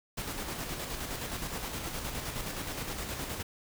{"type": "noise with tremolo", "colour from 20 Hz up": "pink", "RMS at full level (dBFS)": -36, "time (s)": [0.17, 3.43], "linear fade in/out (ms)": 10, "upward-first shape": "square", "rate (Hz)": 9.6, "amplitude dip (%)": 35, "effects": []}